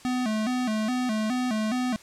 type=tone with vibrato; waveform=square; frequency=233.1 Hz; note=A#3; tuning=in tune; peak=-25 dBFS; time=0.05-1.96 s; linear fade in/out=0 ms; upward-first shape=square; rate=2.4 Hz; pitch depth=130 cents each way; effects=white hiss -50 dBFS RMS until 2.02 s + low-pass 8000 Hz 12 dB/octave